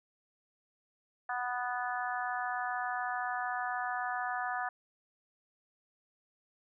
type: harmonic tone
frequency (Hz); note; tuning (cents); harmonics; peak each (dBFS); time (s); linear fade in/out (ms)
246.9; B3; 0; 3 / 4 / 5 / 6 / 7; -36 / -41 / -40 / -40 / -40; 1.29-4.69; 5
effects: none